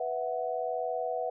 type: chord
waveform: sine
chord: B suspended fourth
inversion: none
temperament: equal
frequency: 493.9 / 659.3 / 740 Hz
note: B4 / E5 / F#5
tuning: 0 / 0 / 0 cents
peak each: -34 dBFS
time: 0-1.3 s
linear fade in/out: 5 ms
effects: none